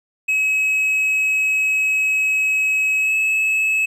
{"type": "tone with pitch glide", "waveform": "triangle", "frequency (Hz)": [2560, 2587], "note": ["D#7", "E7"], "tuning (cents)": [49, -33], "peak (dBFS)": -14, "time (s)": [0.28, 3.86], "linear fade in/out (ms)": 10, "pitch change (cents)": 18, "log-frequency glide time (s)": [2.99, 3.14], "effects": []}